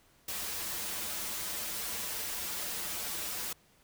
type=noise with comb filter; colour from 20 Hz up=white; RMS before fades=-37 dBFS; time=0.28-3.53 s; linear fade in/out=5 ms; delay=7.5 ms; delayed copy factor=-1; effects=pink hiss -65 dBFS RMS until 3.83 s